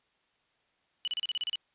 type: tone bursts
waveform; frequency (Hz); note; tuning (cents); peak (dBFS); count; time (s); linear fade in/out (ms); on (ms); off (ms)
sine; 2960; F#7; 0; -29; 9; 1.05-1.556; 0; 26; 34
effects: white hiss -72 dBFS RMS until 1.74 s + resampled to 8000 Hz